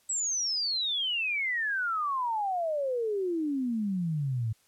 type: exponential sweep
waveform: sine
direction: down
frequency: 7902 to 106.7 Hz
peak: -27 dBFS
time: 0.09-4.53 s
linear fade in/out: 10 ms
effects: white hiss -66 dBFS RMS until 4.67 s + low-pass 12000 Hz 12 dB/octave